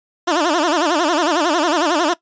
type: tone with vibrato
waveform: 15% pulse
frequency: 323.3 Hz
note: E4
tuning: 34 cents flat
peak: -8 dBFS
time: 0.27-2.14 s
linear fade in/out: 10 ms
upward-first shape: sine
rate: 11 Hz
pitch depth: 190 cents each way
effects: noise-tail reverb RT60 0.1 s tail -19 dB re dry + resampled to 16000 Hz